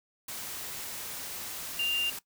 sine tone in noise, 2794 Hz, F7, in tune, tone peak -26 dBFS, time 1.79-2.1 s, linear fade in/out 5 ms, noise white, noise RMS -39 dBFS, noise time 0.28-2.19 s, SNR +10 dB, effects noise-tail reverb RT60 0.1 s tail -18 dB re dry

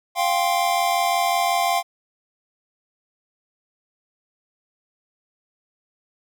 square chord, F suspended second, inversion none, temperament equal with one note detuned, 698.5 / 784 / 1051.3 Hz, F5 / G5 / C6, 0 / 0 / +8 cents, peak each -22 / -24 / -26 dBFS, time 0.15-1.83 s, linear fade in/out 50 ms, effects none

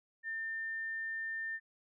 sine tone, 1800 Hz, A6, 39 cents sharp, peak -36 dBFS, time 0.23-1.6 s, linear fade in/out 50 ms, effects none

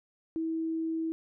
sine tone, 324.2 Hz, E4, 29 cents flat, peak -29 dBFS, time 0.36-1.12 s, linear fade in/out 0 ms, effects none

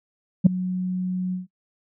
sine tone with ADSR envelope, 183.4 Hz, F#3, 15 cents flat, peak -4 dBFS, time 0.44-1.47 s, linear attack 24 ms, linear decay 6 ms, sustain -19 dB, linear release 140 ms, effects noise-tail reverb RT60 0.1 s tail -26 dB re dry + tanh soft clip ceiling -6 dBFS

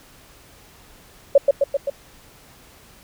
sine tone with echo, 559 Hz, C#5, 14 cents sharp, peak -7 dBFS, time 1.35-1.38 s, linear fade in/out 5 ms, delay 130 ms, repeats 4, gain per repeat -3 dB, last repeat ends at 1.9 s, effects pink hiss -49 dBFS RMS until 3.03 s

